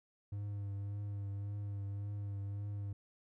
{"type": "tone with vibrato", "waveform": "triangle", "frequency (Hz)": 101, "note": "G#2", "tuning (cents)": -48, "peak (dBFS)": -36, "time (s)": [0.32, 2.93], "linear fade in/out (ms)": 5, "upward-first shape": "triangle", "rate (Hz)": 1.8, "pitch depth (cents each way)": 30, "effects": []}